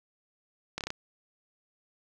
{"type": "slowing click train", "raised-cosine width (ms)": 0.2, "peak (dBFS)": -16, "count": 5, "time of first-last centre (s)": [0.78, 0.904], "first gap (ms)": 28, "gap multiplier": 1.07, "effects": []}